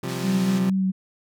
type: chord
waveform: 25% pulse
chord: C suspended fourth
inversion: none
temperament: equal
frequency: 130.81 / 174.61 / 196 Hz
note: C3 / F3 / G3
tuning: 0 / 0 / 0 cents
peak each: -27 / -27 / -32 dBFS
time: 0.03-0.7 s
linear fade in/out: 5 ms
type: band-pass noise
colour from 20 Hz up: white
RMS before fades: -39 dBFS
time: 0.08-0.59 s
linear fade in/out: 10 ms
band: 740 to 5500 Hz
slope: 12 dB/octave
type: tone with vibrato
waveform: sine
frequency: 190 Hz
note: F#3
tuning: 46 cents sharp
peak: -19 dBFS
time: 0.23-0.92 s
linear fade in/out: 20 ms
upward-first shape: triangle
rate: 4.3 Hz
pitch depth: 16 cents each way
effects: none